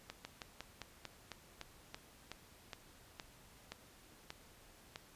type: slowing click train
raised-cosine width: 0.2 ms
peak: -27 dBFS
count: 15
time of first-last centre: 0.1-4.959 s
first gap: 150 ms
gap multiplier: 1.12
effects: pink hiss -62 dBFS RMS until 5.15 s + resampled to 32000 Hz